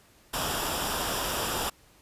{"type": "noise with comb filter", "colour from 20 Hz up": "pink", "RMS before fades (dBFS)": -30, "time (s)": [0.33, 1.7], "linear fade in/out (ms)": 10, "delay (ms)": 0.47, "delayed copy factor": -0.6, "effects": ["pink hiss -59 dBFS RMS until 2.01 s", "resampled to 32000 Hz"]}